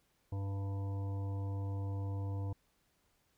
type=harmonic tone; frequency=98.5 Hz; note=G2; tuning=9 cents sharp; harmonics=1 / 3 / 5 / 7 / 9 / 10; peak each=-35 / -48 / -51 / -56 / -56 / -58 dBFS; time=0.32-2.53 s; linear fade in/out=5 ms; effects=pink hiss -75 dBFS RMS until 3.37 s